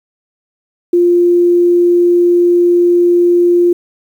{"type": "tone", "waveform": "sine", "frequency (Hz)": 349.7, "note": "F4", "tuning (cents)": 2, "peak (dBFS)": -6, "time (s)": [0.93, 3.73], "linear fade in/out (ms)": 5, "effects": ["7-bit"]}